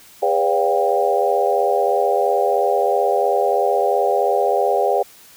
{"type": "tone cluster", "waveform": "sine", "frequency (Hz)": [406.9, 497.2, 573, 709, 792], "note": ["G#4", "B4", "D5", "F5", "G5"], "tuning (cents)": [-35, 12, -43, 26, 18], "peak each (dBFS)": -21, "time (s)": [0.22, 5.03], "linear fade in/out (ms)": 10, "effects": ["white hiss -46 dBFS RMS until 5.36 s"]}